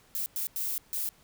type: noise bursts at uneven times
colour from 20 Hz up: violet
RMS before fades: -32 dBFS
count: 4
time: 0.15-0.26 / 0.36-0.47 / 0.56-0.78 / 0.93-1.09 s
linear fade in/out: 0 ms
effects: pink hiss -61 dBFS RMS until 1.23 s